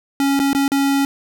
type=tone with dropouts; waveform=square; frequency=277.2 Hz; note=C#4; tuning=in tune; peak=-15 dBFS; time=0.2-1.05 s; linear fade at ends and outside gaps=1 ms; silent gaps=0.393-0.399 / 0.531-0.549 / 0.68-0.718 s; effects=none